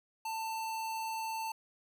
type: tone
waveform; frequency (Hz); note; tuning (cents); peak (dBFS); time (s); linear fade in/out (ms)
square; 891; A5; +22; -36; 0.25-1.52; 5
effects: 12-bit